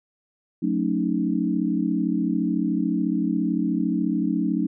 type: chord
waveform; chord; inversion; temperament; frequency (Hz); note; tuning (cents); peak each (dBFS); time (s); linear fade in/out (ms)
sine; D# half-diminished seventh; first; equal with one note detuned; 182.03 / 220 / 277.2 / 311.1; F#3 / A3 / C#4 / D#4; -28 / 0 / 0 / 0; -26; 0.62-4.67; 10
effects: none